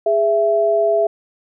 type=tone pair together; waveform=sine; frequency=412.3 / 664 Hz; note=G#4 / E5; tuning=-13 / +12 cents; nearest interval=minor sixth; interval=825 cents; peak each=-18 / -14 dBFS; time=0.06-1.07 s; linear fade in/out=5 ms; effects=none